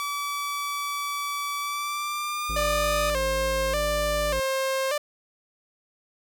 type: tone with pitch glide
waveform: sawtooth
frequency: 1150 to 1239.7 Hz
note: D6 to D#6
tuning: -37 to -7 cents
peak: -24 dBFS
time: 0-3.1 s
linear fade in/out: 0 ms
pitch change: +130 cents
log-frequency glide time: 1.59-2.99 s
type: harmonic tone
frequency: 53.8 Hz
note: A1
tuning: 38 cents flat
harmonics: 1 / 3 / 5 / 7 / 9 / 10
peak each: -30 / -40 / -44 / -47 / -49 / -50 dBFS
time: 2.49-4.4 s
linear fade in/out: 5 ms
type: tone with vibrato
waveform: sawtooth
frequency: 561 Hz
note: C#5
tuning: 21 cents sharp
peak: -20 dBFS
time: 2.56-4.98 s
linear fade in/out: 5 ms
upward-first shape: square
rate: 0.85 Hz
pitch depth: 91 cents each way
effects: none